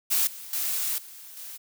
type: noise with level steps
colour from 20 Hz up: blue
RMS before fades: -23 / -41 / -28 / -45 / -40 dBFS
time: 0.1-1.58 s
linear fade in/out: 20 ms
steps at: 0.27 / 0.53 / 0.98 / 1.37 s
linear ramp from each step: 2 ms
effects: none